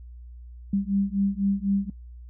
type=beating tone pair; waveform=sine; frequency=196 / 200 Hz; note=G3 / G3; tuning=0 / +35 cents; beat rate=4 Hz; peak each=-25 dBFS; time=0.73-1.9 s; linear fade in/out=5 ms; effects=noise-tail reverb RT60 0.1 s tail -22 dB re dry + added 60 Hz sine -40 dBFS peak until 2.29 s